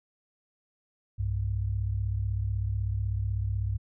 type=tone pair together; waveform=sine; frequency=63.93 / 100 Hz; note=C2 / G2; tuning=-40 / +35 cents; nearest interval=minor sixth; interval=775 cents; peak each=-31 / -28 dBFS; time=1.18-3.78 s; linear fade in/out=20 ms; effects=none